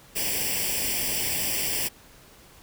white noise with comb filter, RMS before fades -27 dBFS, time 0.15-1.89 s, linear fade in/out 20 ms, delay 0.38 ms, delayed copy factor +0.85, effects pink hiss -52 dBFS RMS until 2.62 s

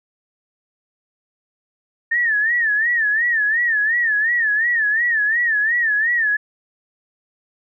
sine tone with vibrato, 1800 Hz, A6, 39 cents sharp, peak -15 dBFS, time 2.11-6.37 s, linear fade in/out 10 ms, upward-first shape sine, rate 2.8 Hz, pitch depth 130 cents each way, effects none

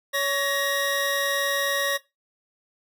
25% pulse tone pair together, 561.3 / 1884 Hz, C#5 / A#6, +22 / +18 cents, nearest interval octave + major sixth, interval 2096 cents, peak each -22 dBFS, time 0.13-1.98 s, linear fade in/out 20 ms, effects noise-tail reverb RT60 0.2 s tail -17 dB re dry

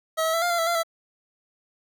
25% pulse tone with pitch steps, 642 / 646 / 665 / 702 / 687 / 660 / 688 / 662 Hz, E5 / E5 / E5 / F5 / F5 / E5 / F5 / E5, -46 / -35 / +15 / +9 / -29 / +2 / -26 / +7 cents, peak -18 dBFS, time 0.17-0.834 s, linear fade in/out 20 ms, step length 83 ms, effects none

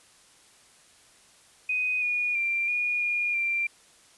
sine tone with pitch steps, 2498 / 2448 / 2370 / 2441 / 2426 / 2367 Hz, D#7 / D#7 / D7 / D#7 / D#7 / D7, +6 / -29 / +15 / -34 / -44 / +13 cents, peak -24 dBFS, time 1.69-3.67 s, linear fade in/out 5 ms, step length 330 ms, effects white hiss -57 dBFS RMS until 4.17 s + resampled to 24000 Hz

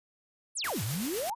sine exponential two-way sweep, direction down then up, 11150 to 95.4 to 1007 Hz, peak -31 dBFS, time 0.55-1.35 s, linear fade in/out 20 ms, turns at 0.83 s
white noise with tremolo, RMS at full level -36 dBFS, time 0.64-1.3 s, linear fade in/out 2 ms, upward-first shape sine, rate 8 Hz, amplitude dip 30%
effects resampled to 32000 Hz

